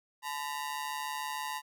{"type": "ring-modulated tone", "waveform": "sawtooth", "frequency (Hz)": 940, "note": "A#5", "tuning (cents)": 14, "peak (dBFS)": -28, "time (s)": [0.22, 1.62], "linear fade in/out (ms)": 50, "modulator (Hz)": 73.2, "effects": []}